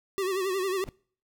square tone with vibrato, 379.4 Hz, F#4, 43 cents sharp, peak -27 dBFS, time 0.18-0.84 s, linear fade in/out 0 ms, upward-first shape sine, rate 11 Hz, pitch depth 77 cents each way
brown noise with exponential growth, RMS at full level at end -31 dBFS, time 0.81-0.89 s, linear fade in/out 1 ms, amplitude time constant 16 ms
effects noise-tail reverb RT60 0.5 s tail -26 dB re dry

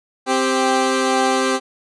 15% pulse tone pair together, 261.6 / 393.4 Hz, C4 / G4, 0 / +6 cents, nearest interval perfect fifth, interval 706 cents, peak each -12 dBFS, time 0.26-1.6 s, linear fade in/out 50 ms, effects resampled to 22050 Hz

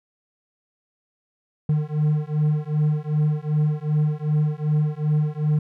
triangle beating tone pair, 150 / 152.6 Hz, D3 / D#3, +37 / -33 cents, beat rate 2.6 Hz, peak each -20 dBFS, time 1.69-5.59 s, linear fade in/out 5 ms, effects none

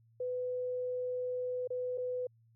sine tone with dropouts, 500 Hz, B4, 21 cents sharp, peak -33 dBFS, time 0.2-2.27 s, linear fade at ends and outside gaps 5 ms, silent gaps 1.675-1.703 / 1.976-1.98 s, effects added 114 Hz sine -63 dBFS peak until 2.55 s

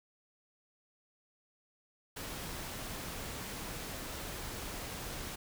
pink noise, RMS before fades -42 dBFS, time 2.16-5.36 s, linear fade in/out 10 ms, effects none

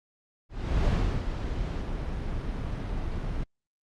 brown noise with ADSR envelope, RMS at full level -23 dBFS, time 0.49-3.44 s, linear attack 370 ms, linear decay 370 ms, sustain -8 dB, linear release 7 ms, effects low-pass 5000 Hz 12 dB/octave + Opus 48 kbps

